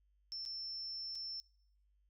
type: tone with dropouts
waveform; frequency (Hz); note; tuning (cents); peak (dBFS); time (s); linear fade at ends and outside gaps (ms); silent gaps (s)
sine; 5360; E8; +28; -40; 0.32-1.4; 0; 0.452-0.46 / 1.151-1.155
effects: noise-tail reverb RT60 0.6 s tail -22 dB re dry + added 50 Hz sine -70 dBFS peak until 2.09 s